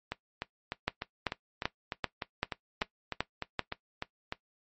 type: two click trains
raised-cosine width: 0.3 ms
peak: -17 / -12 dBFS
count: 15 / 8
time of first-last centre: 0.12-4.324 / 0.88-3.593 s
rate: 3.33 / 2.58 Hz
effects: noise-tail reverb RT60 0.1 s tail -17 dB re dry + MP3 32 kbps